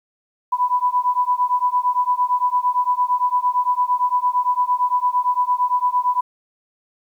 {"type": "beating tone pair", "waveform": "sine", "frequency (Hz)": [987.8, 996.6], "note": ["B5", "B5"], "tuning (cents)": [0, 15], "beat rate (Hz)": 8.8, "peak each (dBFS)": -19, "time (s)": [0.52, 6.21], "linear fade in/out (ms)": 10, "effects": ["9-bit"]}